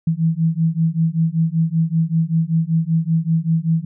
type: beating tone pair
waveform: sine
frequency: 160.6 / 165.8 Hz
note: E3 / E3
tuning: -45 / +10 cents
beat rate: 5.2 Hz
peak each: -18 dBFS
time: 0.07-3.85 s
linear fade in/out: 5 ms
effects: none